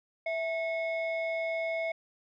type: tone pair together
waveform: sine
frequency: 657 / 2184 Hz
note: E5 / C#7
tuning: -6 / -26 cents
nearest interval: octave + major sixth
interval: 2080 cents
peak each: -29 / -33 dBFS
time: 0.26-1.92 s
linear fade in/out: 5 ms
effects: tanh soft clip ceiling -26 dBFS